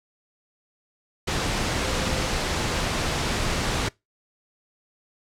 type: tone in noise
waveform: sine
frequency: 520 Hz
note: C5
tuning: 11 cents flat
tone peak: -35 dBFS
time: 1.8-2.31 s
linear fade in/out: 10 ms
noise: pink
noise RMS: -25 dBFS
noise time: 1.27-3.89 s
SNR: -13 dB
effects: noise-tail reverb RT60 0.2 s tail -23 dB re dry + low-pass 7000 Hz 12 dB/octave